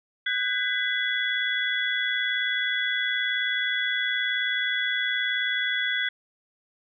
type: tone cluster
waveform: sine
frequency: 1496 / 1615 / 2001 / 3381 Hz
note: F#6 / G#6 / B6 / G#7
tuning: +19 / -49 / +22 / +30 cents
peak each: -30 / -30 / -28 / -29 dBFS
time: 0.26-6.09 s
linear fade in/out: 5 ms
effects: none